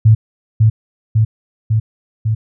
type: tone with echo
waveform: sine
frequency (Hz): 110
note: A2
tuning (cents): 0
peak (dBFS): -4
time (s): 0.05-0.15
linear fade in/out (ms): 10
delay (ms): 550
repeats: 4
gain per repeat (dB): -2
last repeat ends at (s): 2.35
effects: none